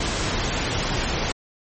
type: noise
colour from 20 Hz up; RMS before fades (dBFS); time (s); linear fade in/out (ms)
pink; -24; 0-1.32; 5
effects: low-pass 10000 Hz 12 dB/octave + MP3 32 kbps